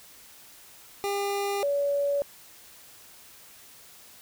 25% pulse / sine tone pair in turn, 401.5 / 567.8 Hz, G4 / C#5, +41 / +41 cents, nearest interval tritone, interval 600 cents, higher second, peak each -23 dBFS, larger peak neither, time 1.04-1.63 / 1.63-2.22 s, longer neither, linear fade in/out 0 ms, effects white hiss -51 dBFS RMS until 4.21 s

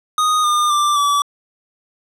square tone with pitch steps, 1242 / 1210.8 / 1180.4 / 1150.8 Hz, D#6 / D#6 / D6 / D6, -3 / -48 / +8 / -36 cents, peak -14 dBFS, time 0.18-1.22 s, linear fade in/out 2 ms, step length 260 ms, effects low-pass 11000 Hz 12 dB/octave

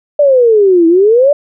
sine exponential two-way sweep, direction down then up, 597 to 324 to 597 Hz, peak -4 dBFS, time 0.19-1.33 s, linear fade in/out 5 ms, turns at 0.87 s, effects none

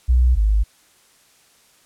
sine tone pair in turn, 61.74 / 52.15 Hz, B1 / G#1, 0 / +8 cents, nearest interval minor third, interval 292 cents, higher first, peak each -11 / -13 dBFS, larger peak first, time 0.08-0.36 / 0.36-0.64 s, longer neither, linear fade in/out 20 ms, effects white hiss -55 dBFS RMS until 1.85 s + low-pass 11000 Hz 12 dB/octave

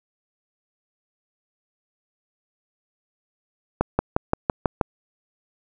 accelerating click train, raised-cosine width 1 ms, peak -4 dBFS, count 7, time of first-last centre 3.81-4.812 s, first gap 180 ms, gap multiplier 0.97, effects none

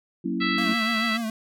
sine chord, F# dominant seventh, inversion none, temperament equal, 185 / 233.1 / 277.2 / 329.6 Hz, F#3 / A#3 / C#4 / E4, 0 / 0 / 0 / 0 cents, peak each -30 dBFS, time 0.24-0.74 s, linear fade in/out 10 ms
harmonic tone, 659.3 Hz, E5, in tune, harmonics 2 / 3 / 4 / 5 / 6 / 7, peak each -29 / -27 / -32 / -33 / -35 / -35 dBFS, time 0.4-1.18 s, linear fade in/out 20 ms
square tone with vibrato, 225.9 Hz, A3, 46 cents sharp, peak -27 dBFS, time 0.58-1.3 s, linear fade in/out 2 ms, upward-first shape triangle, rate 6.9 Hz, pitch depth 79 cents each way
effects none

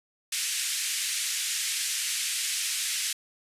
white band-pass noise, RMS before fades -30 dBFS, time 0.32-3.13 s, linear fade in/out 5 ms, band 1900 to 10000 Hz, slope 24 dB/octave, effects resampled to 32000 Hz

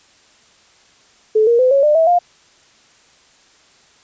sine tone with pitch steps, 433.6 / 470.1 / 509.7 / 552.6 / 599.2 / 649.7 / 704.4 Hz, A4 / A#4 / C5 / C#5 / D5 / E5 / F5, -25 / +15 / -45 / -6 / +35 / -25 / +15 cents, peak -9 dBFS, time 1.35-2.19 s, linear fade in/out 10 ms, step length 120 ms, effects white hiss -51 dBFS RMS until 4.03 s + resampled to 16000 Hz

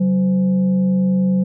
sine tone with frequency modulation, 187.5 Hz, F#3, 23 cents sharp, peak -13 dBFS, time 0-1.44 s, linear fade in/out 10 ms, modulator 325 Hz, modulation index 0.35, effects none

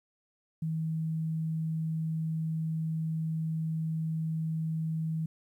sine tone, 160 Hz, D#3, 49 cents sharp, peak -29 dBFS, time 0.62-5.26 s, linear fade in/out 5 ms, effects 11-bit

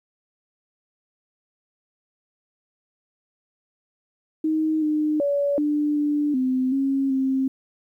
sine tone with pitch steps, 313.5 / 304.4 / 569 / 296.6 / 294.4 / 257.7 / 272 / 265.5 Hz, D#4 / D#4 / C#5 / D4 / D4 / C4 / C#4 / C4, +13 / -38 / +45 / +17 / +4 / -26 / -33 / +25 cents, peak -19 dBFS, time 4.44-7.48 s, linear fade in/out 5 ms, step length 380 ms, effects 10-bit

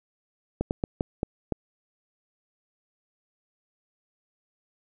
slowing click train, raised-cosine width 2 ms, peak -12 dBFS, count 6, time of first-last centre 0.61-1.523 s, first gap 99 ms, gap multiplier 1.31, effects none

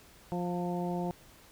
harmonic tone with a mistuned harmonic, 176 Hz, F3, 14 cents sharp, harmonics 1 / 2 / 3 / 4 / 5, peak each -33 / -37 / -41 / -39 / -42 dBFS, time 0.32-1.11 s, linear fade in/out 0 ms, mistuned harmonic 5, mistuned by +24 cents, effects pink hiss -57 dBFS RMS until 1.51 s

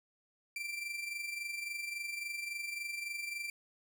40% pulse tone with amplitude modulation, 2354 Hz, D7, 3 cents sharp, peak -35 dBFS, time 0.56-3.5 s, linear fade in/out 2 ms, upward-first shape sine, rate 23.6 Hz, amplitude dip 55%, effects none

